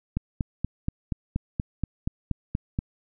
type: click train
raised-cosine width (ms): 5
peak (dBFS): -13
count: 12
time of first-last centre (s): 0.17-2.789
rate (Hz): 4.2
effects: none